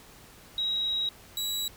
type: tone pair in turn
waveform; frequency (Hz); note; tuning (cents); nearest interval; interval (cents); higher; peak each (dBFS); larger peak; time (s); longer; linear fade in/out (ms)
sine / sawtooth; 3831 / 3900; A#7 / B7; +47 / -23; unison; 30; second; -26; neither; 0.58-1.09 / 1.37-1.68; first; 2
effects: pink hiss -52 dBFS RMS until 1.76 s